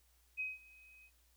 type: tone with ADSR envelope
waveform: sine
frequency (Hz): 2526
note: D#7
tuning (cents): +26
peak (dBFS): -35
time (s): 0.37-1.11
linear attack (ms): 31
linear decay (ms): 180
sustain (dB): -23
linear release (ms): 60
effects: added 60 Hz sine -70 dBFS peak until 1.36 s + white hiss -73 dBFS RMS until 1.36 s